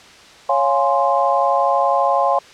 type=chord; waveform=sine; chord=Db major seventh; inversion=none; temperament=equal; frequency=554.4 / 698.5 / 830.6 / 1046.5 Hz; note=Db5 / F5 / Ab5 / C6; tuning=0 / 0 / 0 / 0 cents; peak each=-19 dBFS; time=0.49-2.39 s; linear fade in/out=5 ms; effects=white hiss -43 dBFS RMS until 2.53 s + low-pass 5000 Hz 12 dB/octave